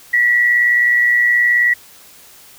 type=tone with amplitude modulation; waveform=sine; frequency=1936 Hz; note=B6; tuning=35 cents flat; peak=-8 dBFS; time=0.13-1.74 s; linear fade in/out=10 ms; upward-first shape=sine; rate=119 Hz; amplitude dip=45%; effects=white hiss -43 dBFS RMS until 2.58 s